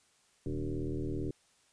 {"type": "tone with frequency modulation", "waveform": "sine", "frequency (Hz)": 137.2, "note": "C#3", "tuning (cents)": -17, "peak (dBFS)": -32, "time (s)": [0.46, 1.31], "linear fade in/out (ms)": 2, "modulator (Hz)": 78.1, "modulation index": 3.5, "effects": ["white hiss -68 dBFS RMS until 1.72 s", "resampled to 22050 Hz"]}